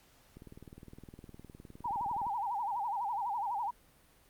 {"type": "click train", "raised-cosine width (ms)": 3, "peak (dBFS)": -36, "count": 38, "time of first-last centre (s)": [0.37, 2.267], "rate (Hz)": 19.5}
{"type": "tone with vibrato", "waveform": "sine", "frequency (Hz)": 880, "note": "A5", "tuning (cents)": 0, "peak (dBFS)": -32, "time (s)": [1.84, 3.71], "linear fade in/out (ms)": 10, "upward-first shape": "sine", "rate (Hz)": 12, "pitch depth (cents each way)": 190}
{"effects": ["pink hiss -64 dBFS RMS until 4.29 s", "Opus 48 kbps"]}